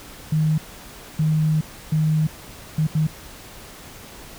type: tone bursts at uneven times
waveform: sine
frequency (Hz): 155.56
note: D#3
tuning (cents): 0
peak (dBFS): -16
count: 5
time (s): 0.32-0.58 / 1.19-1.61 / 1.92-2.27 / 2.78-2.87 / 2.95-3.07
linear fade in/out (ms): 5
effects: pink hiss -41 dBFS RMS until 4.38 s